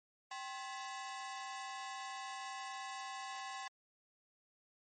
sawtooth ring-modulated tone, 922 Hz, A#5, 19 cents flat, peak -36 dBFS, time 0.31-3.68 s, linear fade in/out 5 ms, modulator 142 Hz, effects MP3 32 kbps

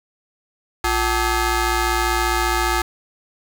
15% pulse ring-modulated tone, 409.5 Hz, G#4, 24 cents flat, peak -8 dBFS, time 0.84-2.82 s, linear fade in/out 5 ms, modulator 467 Hz, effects 8-bit

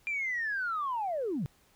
sine linear sweep, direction down, 2403 to 119.5 Hz, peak -29 dBFS, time 0.07-1.46 s, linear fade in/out 0 ms, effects tanh soft clip ceiling -25 dBFS + pink hiss -65 dBFS RMS until 1.75 s

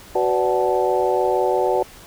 harmonic tone with a mistuned harmonic, 124.4 Hz, B2, 13 cents sharp, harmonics 3 / 4 / 5 / 6 / 7, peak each -21 / -22 / -23 / -24 / -24 dBFS, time 0.15-1.83 s, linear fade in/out 5 ms, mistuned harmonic 5, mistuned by -110 cents, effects pink hiss -43 dBFS RMS until 2.06 s

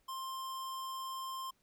square tone, 1053 Hz, C6, 11 cents sharp, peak -40 dBFS, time 0.08-1.51 s, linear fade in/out 10 ms, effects pink hiss -75 dBFS RMS until 1.62 s

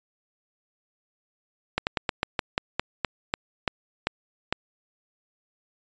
slowing click train, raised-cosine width 0.3 ms, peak -7 dBFS, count 13, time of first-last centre 1.78-4.526 s, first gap 89 ms, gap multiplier 1.16, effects resampled to 16000 Hz

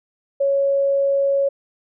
sine tone, 554.4 Hz, C#5, in tune, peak -15 dBFS, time 0.4-1.49 s, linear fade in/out 10 ms, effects none

